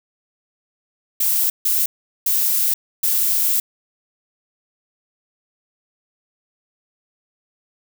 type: noise bursts at uneven times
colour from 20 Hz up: violet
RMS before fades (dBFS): -18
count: 4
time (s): 1.2-1.5 / 1.65-1.86 / 2.26-2.74 / 3.03-3.6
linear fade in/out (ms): 5
effects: none